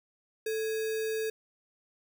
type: tone with sample-and-hold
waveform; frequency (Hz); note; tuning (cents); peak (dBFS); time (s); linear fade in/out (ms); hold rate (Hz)
sine; 440; A4; 0; -29; 0.46-1.3; 5; 2100
effects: none